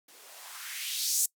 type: noise with band-pass filter sweep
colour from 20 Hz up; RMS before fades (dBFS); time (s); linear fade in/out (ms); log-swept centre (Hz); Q
violet; -34; 0.08-1.26; 5; 300 to 8000; 2.1
effects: noise-tail reverb RT60 0.1 s tail -23 dB re dry